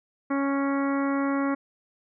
harmonic tone, 277.2 Hz, C#4, in tune, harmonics 1 / 2 / 3 / 4 / 5 / 6 / 7 / 8, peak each -24 / -32 / -37 / -33 / -36 / -43 / -40 / -44 dBFS, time 0.3-1.55 s, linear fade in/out 10 ms, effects none

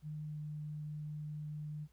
sine tone with pitch glide, 152 to 150.78 Hz, D#3 to D3, -40 to +46 cents, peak -40 dBFS, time 0.02-1.88 s, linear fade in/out 50 ms, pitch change -14 cents, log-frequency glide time 0.27-0.35 s, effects added 60 Hz sine -66 dBFS peak until 1.92 s + pink hiss -75 dBFS RMS until 1.92 s

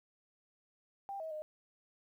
sine tone with pitch steps, 792 / 639 / 614 Hz, G5 / D#5 / D#5, +18 / +46 / -23 cents, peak -39 dBFS, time 1.09-1.42 s, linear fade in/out 0 ms, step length 110 ms, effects 12-bit

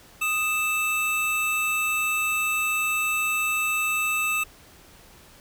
square tone pair together, 1242.7 / 2637 Hz, D#6 / E7, -3 / 0 cents, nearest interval octave + minor second, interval 1303 cents, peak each -30 / -24 dBFS, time 0.21-4.44 s, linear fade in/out 10 ms, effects pink hiss -51 dBFS RMS until 5.4 s

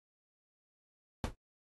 brown noise with exponential decay, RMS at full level -23 dBFS, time 1.24-1.35 s, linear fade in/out 1 ms, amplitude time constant 22 ms, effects AAC 32 kbps

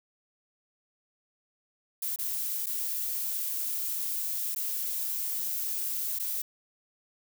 violet noise with dropouts, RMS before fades -32 dBFS, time 2.02-6.42 s, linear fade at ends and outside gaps 5 ms, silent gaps 2.161-2.187 / 2.66-2.667 / 4.548-4.56 / 6.188-6.196 s, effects none

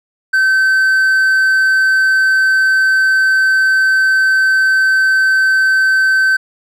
triangle tone, 1541 Hz, G6, 30 cents flat, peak -7 dBFS, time 0.33-6.37 s, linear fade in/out 10 ms, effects none

